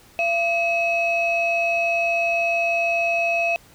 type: tone pair together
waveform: sine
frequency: 680 / 2567 Hz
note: F5 / E7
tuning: -46 / -47 cents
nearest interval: octave + major seventh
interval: 2299 cents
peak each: -20 dBFS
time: 0.19-3.56 s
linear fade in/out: 0 ms
effects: tanh soft clip ceiling -13 dBFS + pink hiss -51 dBFS RMS until 3.74 s